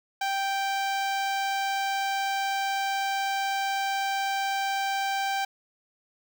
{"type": "tone with notch filter", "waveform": "sawtooth", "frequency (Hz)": 784, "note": "G5", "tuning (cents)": 0, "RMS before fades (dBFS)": -28, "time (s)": [0.21, 5.45], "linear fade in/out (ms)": 5, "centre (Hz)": 11000, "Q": 0.78, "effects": []}